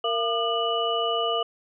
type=tone cluster; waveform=sine; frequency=461.9 / 681 / 1206 / 2952 Hz; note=A#4 / F5 / D6 / F#7; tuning=-16 / -44 / +46 / -5 cents; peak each=-28 dBFS; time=0.04-1.43 s; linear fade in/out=5 ms; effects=none